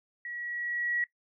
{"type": "tone with level ramp", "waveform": "sine", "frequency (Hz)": 1921, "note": "B6", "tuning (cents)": -48, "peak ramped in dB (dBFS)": [-37, -26], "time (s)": [0.25, 1.04], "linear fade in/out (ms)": 2, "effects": ["noise-tail reverb RT60 0.1 s tail -19 dB re dry"]}